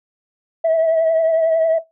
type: tone with vibrato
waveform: sine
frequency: 650 Hz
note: E5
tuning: 24 cents flat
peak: -11 dBFS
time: 0.64-1.79 s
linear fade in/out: 10 ms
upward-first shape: triangle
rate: 11 Hz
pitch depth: 40 cents each way
effects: noise-tail reverb RT60 0.2 s tail -17 dB re dry + tanh soft clip ceiling -10 dBFS